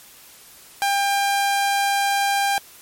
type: tone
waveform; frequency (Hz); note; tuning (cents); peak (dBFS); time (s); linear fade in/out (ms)
sawtooth; 798; G5; +31; -14; 0.82-2.58; 0
effects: white hiss -46 dBFS RMS until 2.81 s + MP3 64 kbps